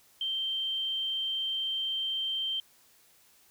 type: tone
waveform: sine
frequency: 3136 Hz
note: G7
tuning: in tune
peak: -29 dBFS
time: 0.21-2.6 s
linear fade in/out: 2 ms
effects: white hiss -62 dBFS RMS until 3.5 s